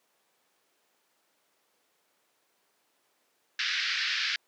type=band-pass noise; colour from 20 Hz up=pink; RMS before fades=-30 dBFS; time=3.59-4.36 s; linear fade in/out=2 ms; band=1500 to 5200 Hz; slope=48 dB/octave; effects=pink hiss -71 dBFS RMS until 4.47 s + high-pass 400 Hz 12 dB/octave